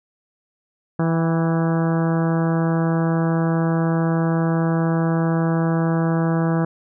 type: harmonic tone with a mistuned harmonic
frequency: 164.81 Hz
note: E3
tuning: in tune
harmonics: 1 / 2 / 3 / 4 / 5 / 6 / 7 / 8 / 9 / 10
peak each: -18 / -24 / -28 / -30 / -32 / -34 / -35 / -36 / -37 / -38 dBFS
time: 0.99-6.65 s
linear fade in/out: 5 ms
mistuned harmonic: 5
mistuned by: -34 cents
effects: none